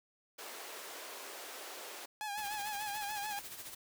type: high-pass noise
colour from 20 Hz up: pink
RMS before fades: -47 dBFS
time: 0.38-2.06 s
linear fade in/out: 10 ms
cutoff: 390 Hz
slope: 24 dB/octave
type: tone with vibrato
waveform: sawtooth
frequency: 830.6 Hz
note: G#5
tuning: in tune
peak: -34 dBFS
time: 2.21-3.39 s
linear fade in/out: 0 ms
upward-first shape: sine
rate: 6.8 Hz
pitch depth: 60 cents each way
type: noise with tremolo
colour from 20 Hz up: white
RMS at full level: -45 dBFS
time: 2.37-3.75 s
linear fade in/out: 10 ms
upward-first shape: sine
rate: 14 Hz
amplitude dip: 55%
effects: none